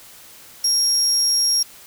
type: tone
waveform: 35% pulse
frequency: 5588 Hz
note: F8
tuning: in tune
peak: -13 dBFS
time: 0.64-1.63 s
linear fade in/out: 5 ms
effects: white hiss -44 dBFS RMS until 1.86 s